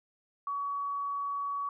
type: tone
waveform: sine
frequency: 1130 Hz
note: C#6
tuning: 33 cents sharp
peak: -31 dBFS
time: 0.47-1.69 s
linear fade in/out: 2 ms
effects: none